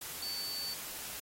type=tone in noise; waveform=sine; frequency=4500 Hz; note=C#8; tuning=25 cents sharp; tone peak=-37 dBFS; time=0.22-0.74 s; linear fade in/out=5 ms; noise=white; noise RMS=-43 dBFS; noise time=0.01-1.2 s; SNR=+3 dB; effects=AAC 48 kbps